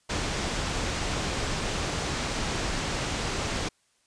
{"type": "low-pass noise", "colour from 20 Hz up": "pink", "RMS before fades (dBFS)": -30, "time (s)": [0.09, 3.69], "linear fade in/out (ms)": 10, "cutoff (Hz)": 7700, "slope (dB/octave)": 24, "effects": ["white hiss -68 dBFS RMS until 4.06 s", "resampled to 22050 Hz"]}